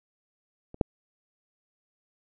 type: clicks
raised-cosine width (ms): 2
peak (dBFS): -29 / -8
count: 2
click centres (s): 0.744 / 0.812
effects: none